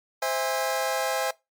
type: chord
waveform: sawtooth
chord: C augmented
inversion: none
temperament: just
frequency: 523.3 / 654.1 / 817.6 Hz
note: C5 / E5 / G#5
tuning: 0 / -14 / -27 cents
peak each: -25 dBFS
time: 0.22-1.31 s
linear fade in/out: 5 ms
effects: noise-tail reverb RT60 0.2 s tail -20 dB re dry + MP3 96 kbps